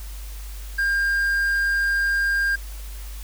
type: tone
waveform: triangle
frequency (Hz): 1603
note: G6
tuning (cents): +38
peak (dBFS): -17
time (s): 0.78-2.56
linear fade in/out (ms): 10
effects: added 50 Hz sine -32 dBFS peak until 3.23 s + white hiss -44 dBFS RMS until 3.23 s